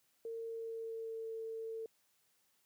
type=tone with pitch glide; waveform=sine; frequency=456 to 448.7 Hz; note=A#4 to A4; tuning=-38 to +34 cents; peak=-40 dBFS; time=0.25-1.86 s; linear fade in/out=2 ms; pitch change=-28 cents; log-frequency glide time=0.43-1.27 s; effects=white hiss -75 dBFS RMS until 2.65 s + high-pass 80 Hz 12 dB/octave